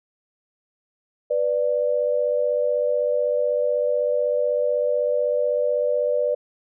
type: tone pair together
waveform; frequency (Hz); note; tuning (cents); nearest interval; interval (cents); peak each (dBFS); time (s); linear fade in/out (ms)
sine; 493.9 / 589.9; B4 / D5; 0 / +8; minor third; 308; -22 / -21; 1.3-6.35; 10
effects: none